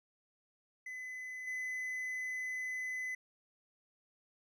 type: tone with level steps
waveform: triangle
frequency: 2017 Hz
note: B6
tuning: 36 cents sharp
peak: -40 / -35 dBFS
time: 0.86-3.15 s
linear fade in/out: 5 ms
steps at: 1.47 s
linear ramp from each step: 5 ms
effects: none